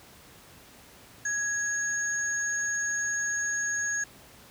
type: tone pair together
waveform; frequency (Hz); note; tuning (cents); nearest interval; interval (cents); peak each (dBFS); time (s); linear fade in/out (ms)
sine; 1661.2 / 6595; G#6 / G#8; 0 / -13; 2 octaves; 2387; -29 / -30; 1.25-4.04; 5
effects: pink hiss -52 dBFS RMS until 4.5 s + high-pass 60 Hz 12 dB/octave